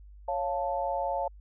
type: chord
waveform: sine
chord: Db augmented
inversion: none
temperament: equal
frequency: 554.4 / 698.5 / 880 Hz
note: Db5 / F5 / A5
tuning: 0 / 0 / 0 cents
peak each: -32 dBFS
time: 0.28-1.28 s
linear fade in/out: 5 ms
effects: added 50 Hz sine -47 dBFS peak until 1.4 s